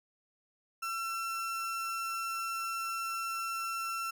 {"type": "tone", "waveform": "35% pulse", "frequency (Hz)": 1348, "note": "E6", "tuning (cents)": 38, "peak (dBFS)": -32, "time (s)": [0.82, 4.11], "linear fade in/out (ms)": 10, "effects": []}